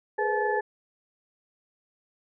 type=tone cluster; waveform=sine; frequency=417.9 / 483.9 / 509 / 859 / 1738 Hz; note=G#4 / B4 / C5 / A5 / A6; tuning=+11 / -35 / -48 / -42 / -22 cents; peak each=-28 / -32 / -34 / -28 / -31 dBFS; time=0.18-0.61 s; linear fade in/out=10 ms; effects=none